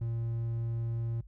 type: tone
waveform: triangle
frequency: 115.4 Hz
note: A#2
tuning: 17 cents flat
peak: -29 dBFS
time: 0.01-1.21 s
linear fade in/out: 5 ms
effects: noise-tail reverb RT60 0.1 s tail -21 dB re dry + added 50 Hz sine -49 dBFS peak until 1.27 s